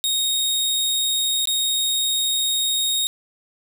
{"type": "tone with dropouts", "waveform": "sawtooth", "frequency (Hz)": 3733, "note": "A#7", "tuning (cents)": 2, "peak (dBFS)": -16, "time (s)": [0.04, 3.07], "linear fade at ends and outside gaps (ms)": 0, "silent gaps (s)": [1.455, 1.473], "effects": ["7-bit"]}